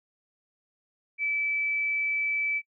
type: tone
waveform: sine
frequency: 2309 Hz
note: D7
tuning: 30 cents flat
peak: -25 dBFS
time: 1.18-2.62 s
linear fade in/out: 50 ms
effects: noise-tail reverb RT60 0.1 s tail -24 dB re dry